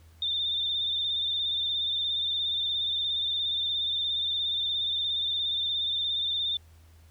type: tone with vibrato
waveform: sine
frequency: 3600 Hz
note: A7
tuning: 39 cents sharp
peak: -26 dBFS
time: 0.22-6.57 s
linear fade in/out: 2 ms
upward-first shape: sine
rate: 17 Hz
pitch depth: 41 cents each way
effects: added 81 Hz sine -52 dBFS peak until 7.1 s + pink hiss -63 dBFS RMS until 7.1 s